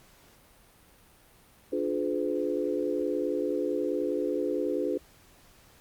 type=chord; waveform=sine; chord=D diminished seventh; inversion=none; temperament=just; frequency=293.7 / 352.4 / 422.9 / 507.5 Hz; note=D4 / F4 / Ab4 / Cb5; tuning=0 / +16 / +31 / +47 cents; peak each=-32 dBFS; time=1.72-4.98 s; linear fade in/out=10 ms; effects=pink hiss -58 dBFS RMS until 5.8 s + Opus 48 kbps